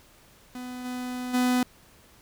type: tone with level steps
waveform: 45% pulse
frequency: 250 Hz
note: B3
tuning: 21 cents sharp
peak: -35 / -31 / -21 dBFS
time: 0.55-1.63 s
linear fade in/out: 2 ms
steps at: 0.84 / 1.33 s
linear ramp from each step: 20 ms
effects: pink hiss -56 dBFS RMS until 2.21 s